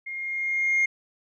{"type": "tone with level ramp", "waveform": "sine", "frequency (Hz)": 2131, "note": "C7", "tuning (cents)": 31, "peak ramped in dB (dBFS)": [-32, -16], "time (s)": [0.06, 0.86], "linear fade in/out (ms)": 10, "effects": ["tanh soft clip ceiling -17 dBFS"]}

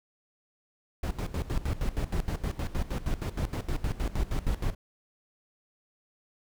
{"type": "noise with tremolo", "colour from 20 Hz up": "brown", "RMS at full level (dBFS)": -28, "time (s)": [1.03, 4.75], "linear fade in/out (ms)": 5, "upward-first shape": "square", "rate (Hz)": 6.4, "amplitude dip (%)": 80, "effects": []}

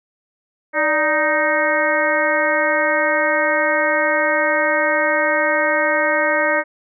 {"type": "harmonic tone with a mistuned harmonic", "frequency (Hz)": 311.1, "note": "D#4", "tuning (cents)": 0, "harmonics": [1, 2, 3, 4, 5, 6, 7], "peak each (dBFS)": [-27, -19, -24, -25, -22, -21, -24], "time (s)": [0.73, 6.64], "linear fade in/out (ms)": 50, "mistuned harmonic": 2, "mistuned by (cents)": -87, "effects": []}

